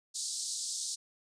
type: band-pass noise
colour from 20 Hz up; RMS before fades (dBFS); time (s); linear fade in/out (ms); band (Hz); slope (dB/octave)
white; -37; 0.14-0.96; 20; 4000 to 9200; 48
effects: resampled to 22050 Hz